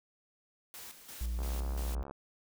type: noise with tremolo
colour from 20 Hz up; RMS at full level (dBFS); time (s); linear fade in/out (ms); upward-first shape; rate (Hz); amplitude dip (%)
white; -47; 0.74-1.95; 0; square; 2.9; 60
type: tone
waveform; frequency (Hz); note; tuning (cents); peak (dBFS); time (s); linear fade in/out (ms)
triangle; 58.7; A#1; +13; -30; 1.21-2.03; 0
type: click train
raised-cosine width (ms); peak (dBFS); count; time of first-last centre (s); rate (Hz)
1; -31; 51; 1.39-2.11; 69.4
effects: none